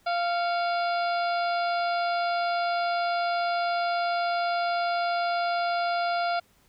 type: harmonic tone with a mistuned harmonic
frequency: 693 Hz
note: F5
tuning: 14 cents flat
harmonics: 1 / 2 / 3 / 4 / 5 / 6 / 7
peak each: -25 / -31 / -39 / -42 / -43 / -42 / -42 dBFS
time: 0.06-6.4 s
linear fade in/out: 10 ms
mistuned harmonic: 3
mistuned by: +120 cents
effects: pink hiss -63 dBFS RMS until 6.68 s

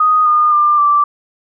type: tone with pitch steps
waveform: sine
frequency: 1244.5 / 1218.9 / 1193.8 / 1169.2 Hz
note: D#6 / D#6 / D6 / D6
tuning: 0 / -36 / +28 / -8 cents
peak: -8 dBFS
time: 0-1.04 s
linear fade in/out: 5 ms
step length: 260 ms
effects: none

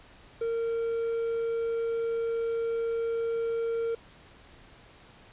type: tone with quantisation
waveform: triangle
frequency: 460 Hz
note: A#4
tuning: 23 cents flat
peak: -25 dBFS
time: 0.41-3.95 s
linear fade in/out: 5 ms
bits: 9
effects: pink hiss -54 dBFS RMS until 5.32 s + resampled to 8000 Hz

